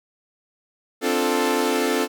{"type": "chord", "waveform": "sawtooth", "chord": "D minor seventh", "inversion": "third", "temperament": "equal", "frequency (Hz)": [261.6, 293.7, 349.2, 440], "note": ["C4", "D4", "F4", "A4"], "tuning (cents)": [0, 0, 0, 0], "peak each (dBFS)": [-21, -23, -22, -19], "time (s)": [1.01, 2.08], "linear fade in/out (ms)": 50, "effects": []}